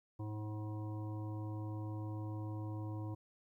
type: harmonic tone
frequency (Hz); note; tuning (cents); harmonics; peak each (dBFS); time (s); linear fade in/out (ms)
106.6; G#2; +46; 1 / 3 / 5 / 7 / 9 / 10; -40 / -46 / -55 / -58 / -55 / -61; 0.19-3.15; 10
effects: 13-bit